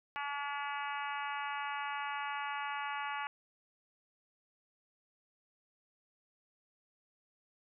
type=harmonic tone; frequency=285.7 Hz; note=D4; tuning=48 cents flat; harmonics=3 / 4 / 5 / 6 / 7 / 8 / 9 / 10; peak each=-40 / -42 / -44 / -46 / -47 / -48 / -49 / -50 dBFS; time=0.16-3.27 s; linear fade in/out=0 ms; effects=none